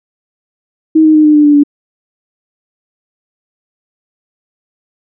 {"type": "tone with pitch steps", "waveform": "sine", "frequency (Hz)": [316.2, 311.5, 306.8, 302.3, 297.8, 293.3, 289], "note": ["D#4", "D#4", "D#4", "D#4", "D4", "D4", "D4"], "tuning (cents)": [28, 2, -24, -50, 24, -2, -28], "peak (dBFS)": -3, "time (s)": [0.95, 1.636], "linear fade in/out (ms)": 10, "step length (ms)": 98, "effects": []}